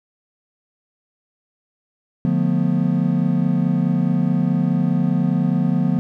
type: chord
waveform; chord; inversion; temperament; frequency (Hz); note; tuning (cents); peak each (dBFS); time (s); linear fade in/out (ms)
triangle; B half-diminished seventh; first; just; 148.16 / 177.8 / 222.2 / 246.9; D3 / F3 / A3 / B3; +16 / +31 / +17 / 0; -20 / -17 / -22 / -20; 2.25-5.99; 0
effects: none